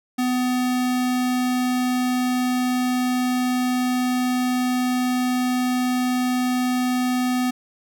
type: tone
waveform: square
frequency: 250.9 Hz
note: B3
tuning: 28 cents sharp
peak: -20 dBFS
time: 0.18-7.51 s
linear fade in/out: 10 ms
effects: none